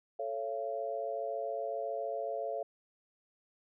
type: chord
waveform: sine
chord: A augmented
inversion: none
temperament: equal with one note detuned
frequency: 440 / 554.4 / 681.7 Hz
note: A4 / C#5 / E#5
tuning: 0 / 0 / -42 cents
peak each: -40 / -38 / -37 dBFS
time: 0.19-2.63 s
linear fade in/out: 5 ms
effects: none